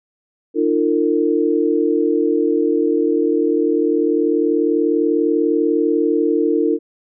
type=tone cluster; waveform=sine; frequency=302.1 / 342.3 / 454.1 Hz; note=D4 / F4 / A#4; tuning=+49 / -35 / -45 cents; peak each=-18 dBFS; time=0.54-6.79 s; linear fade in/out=50 ms; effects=none